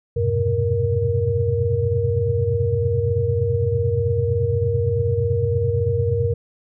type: tone cluster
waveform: sine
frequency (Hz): 82.8 / 98.7 / 122 / 130.9 / 469.7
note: E2 / G2 / B2 / C3 / A#4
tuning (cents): +8 / +12 / -21 / +1 / +13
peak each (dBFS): -28 / -21 / -25 / -29 / -21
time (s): 0.16-6.34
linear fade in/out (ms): 10
effects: none